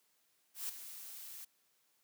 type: noise with ADSR envelope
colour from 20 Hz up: blue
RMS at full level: -38 dBFS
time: 0.54-1.45 s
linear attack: 150 ms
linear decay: 8 ms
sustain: -11 dB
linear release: 8 ms
effects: white hiss -75 dBFS RMS until 2.03 s + high-pass 150 Hz 12 dB/octave

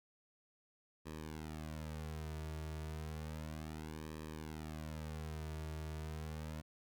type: tone with flanger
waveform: sawtooth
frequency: 77.78 Hz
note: D#2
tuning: in tune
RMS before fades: -45 dBFS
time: 1.05-6.62 s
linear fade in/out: 20 ms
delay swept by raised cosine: 1.4 to 3.9 ms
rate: 0.32 Hz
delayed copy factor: -0.95
effects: none

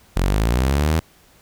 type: linear sweep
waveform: sawtooth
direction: up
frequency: 42.17 to 82.41 Hz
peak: -12 dBFS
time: 0.16-1 s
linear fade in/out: 10 ms
effects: pink hiss -53 dBFS RMS until 1.41 s

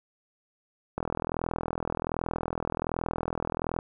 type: click train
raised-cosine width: 1 ms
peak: -15 dBFS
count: 117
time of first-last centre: 0.98-3.789 s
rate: 41.3 Hz
effects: none

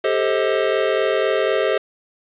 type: chord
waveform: square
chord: A half-diminished seventh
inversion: third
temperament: just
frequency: 396 / 440 / 528 / 633.6 Hz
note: G4 / A4 / C5 / Eb5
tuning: +18 / 0 / +16 / +31 cents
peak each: -23 dBFS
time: 0.04-1.78 s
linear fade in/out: 5 ms
effects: resampled to 8000 Hz + 7-bit

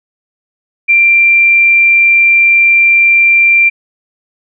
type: tone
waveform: sine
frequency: 2366 Hz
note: D7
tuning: 12 cents sharp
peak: -4 dBFS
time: 0.88-3.7 s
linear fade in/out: 20 ms
effects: none

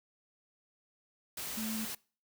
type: tone in noise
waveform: sine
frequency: 220 Hz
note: A3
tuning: in tune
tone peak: -36 dBFS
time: 1.57-1.85 s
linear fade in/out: 5 ms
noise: white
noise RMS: -40 dBFS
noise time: 1.37-1.95 s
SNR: +1 dB
effects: noise-tail reverb RT60 0.4 s tail -24 dB re dry

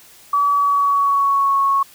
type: tone with pitch glide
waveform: sine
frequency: 1143 to 1102.8 Hz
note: D6 to C#6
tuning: -47 to -9 cents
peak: -13 dBFS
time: 0.33-1.83 s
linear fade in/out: 5 ms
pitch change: -62 cents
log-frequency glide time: 0.52-1.58 s
effects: white hiss -46 dBFS RMS until 1.94 s

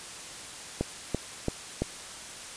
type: click train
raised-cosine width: 2 ms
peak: -13 dBFS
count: 4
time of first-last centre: 0.81-1.82 s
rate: 2.97 Hz
effects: white hiss -42 dBFS RMS until 2.56 s + resampled to 22050 Hz

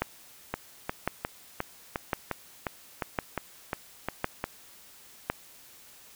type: two click trains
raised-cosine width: 0.5 ms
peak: -11 / -14 dBFS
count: 6 / 12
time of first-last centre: 0.02-5.3 / 0.54-4.441 s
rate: 0.947 / 2.82 Hz
effects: white hiss -53 dBFS RMS until 6.15 s

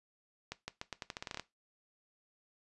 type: accelerating click train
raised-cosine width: 0.2 ms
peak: -22 dBFS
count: 13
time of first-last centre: 0.52-1.397 s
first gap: 160 ms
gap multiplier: 0.84
effects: noise-tail reverb RT60 0.2 s tail -17 dB re dry + resampled to 24000 Hz

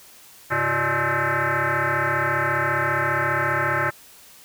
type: tone with frequency modulation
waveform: sine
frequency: 136.9 Hz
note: C#3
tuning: 21 cents flat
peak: -19 dBFS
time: 0.5-3.91 s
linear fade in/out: 20 ms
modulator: 239 Hz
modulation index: 7.6
effects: white hiss -48 dBFS RMS until 4.44 s

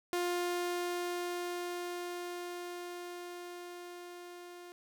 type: tone with level ramp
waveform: sawtooth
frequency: 352.5 Hz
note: F4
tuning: 16 cents sharp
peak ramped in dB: -27 to -44 dBFS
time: 0.13-4.72 s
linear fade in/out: 0 ms
effects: none

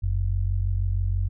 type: tone pair together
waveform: sine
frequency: 46.3 / 92.5 Hz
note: F#1 / F#2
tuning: +2 / 0 cents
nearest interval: octave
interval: 1198 cents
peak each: -24 dBFS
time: 0.02-1.29 s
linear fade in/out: 20 ms
effects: none

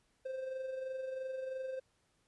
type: tone with amplitude modulation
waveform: triangle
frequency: 523.3 Hz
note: C5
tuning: in tune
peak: -34 dBFS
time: 0.25-1.8 s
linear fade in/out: 10 ms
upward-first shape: sine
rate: 23 Hz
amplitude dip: 45%
effects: pink hiss -75 dBFS RMS until 2.27 s + resampled to 24000 Hz

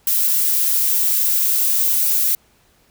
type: noise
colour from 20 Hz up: violet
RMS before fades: -17 dBFS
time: 0.07-2.35 s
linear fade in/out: 2 ms
effects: pink hiss -57 dBFS RMS until 2.9 s

